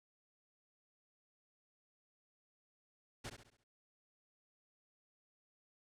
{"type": "noise with echo", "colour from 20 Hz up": "pink", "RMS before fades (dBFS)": -45, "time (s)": [3.24, 3.3], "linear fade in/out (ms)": 10, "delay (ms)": 68, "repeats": 5, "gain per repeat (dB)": -7, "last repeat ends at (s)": 3.64, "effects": ["low-pass 8000 Hz 12 dB/octave"]}